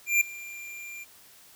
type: tone with ADSR envelope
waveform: square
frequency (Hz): 2381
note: D7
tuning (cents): +23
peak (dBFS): -18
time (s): 0.06-1.05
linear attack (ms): 150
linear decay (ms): 5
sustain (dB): -21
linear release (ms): 26
effects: white hiss -54 dBFS RMS until 1.55 s